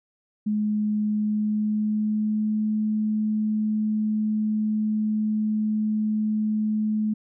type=tone with pitch glide; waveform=sine; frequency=211.2 to 214.5 Hz; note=G#3 to A3; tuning=+29 to -44 cents; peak=-21 dBFS; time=0.46-7.14 s; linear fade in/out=10 ms; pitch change=+27 cents; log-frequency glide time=1.07-2.64 s; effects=none